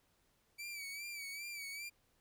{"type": "tone with vibrato", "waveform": "sawtooth", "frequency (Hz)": 2303, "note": "D7", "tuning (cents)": -34, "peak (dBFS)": -40, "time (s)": [0.58, 1.9], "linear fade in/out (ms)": 20, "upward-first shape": "sine", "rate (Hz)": 2.5, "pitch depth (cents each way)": 65, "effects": ["pink hiss -75 dBFS RMS until 2.2 s"]}